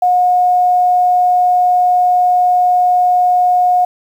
sine tone, 722 Hz, F#5, 43 cents flat, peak -8 dBFS, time 0.02-3.85 s, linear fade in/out 5 ms, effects 7-bit

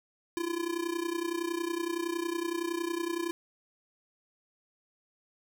square tone with amplitude modulation, 340 Hz, F4, 46 cents flat, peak -28 dBFS, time 0.37-3.31 s, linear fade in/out 0 ms, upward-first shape sine, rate 30.8 Hz, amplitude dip 80%, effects none

